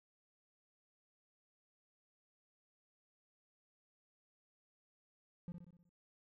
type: tone with echo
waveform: triangle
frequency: 174 Hz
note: F3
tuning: 6 cents flat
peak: -40 dBFS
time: 5.48-5.52 s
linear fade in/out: 0 ms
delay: 62 ms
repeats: 6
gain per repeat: -5 dB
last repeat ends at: 5.892 s
effects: none